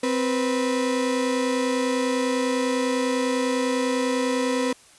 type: tone pair together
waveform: 35% pulse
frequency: 260 / 490 Hz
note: C4 / B4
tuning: -11 / -14 cents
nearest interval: major seventh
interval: 1097 cents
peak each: -22 / -23 dBFS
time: 0.03-4.73 s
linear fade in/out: 5 ms
effects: white hiss -52 dBFS RMS until 4.98 s + resampled to 24000 Hz